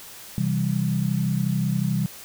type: chord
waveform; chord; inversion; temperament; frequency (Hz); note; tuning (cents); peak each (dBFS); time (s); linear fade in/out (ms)
sine; C major; none; equal; 130.81 / 164.81 / 196; C3 / E3 / G3; 0 / 0 / 0; -25; 0.38-2.06; 0
effects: white hiss -42 dBFS RMS until 2.24 s